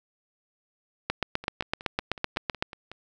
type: two click trains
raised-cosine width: 0.3 ms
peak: -9 / -24 dBFS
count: 13 / 9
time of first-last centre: 1.1-2.625 / 1.44-2.916 s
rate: 7.87 / 5.42 Hz
effects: none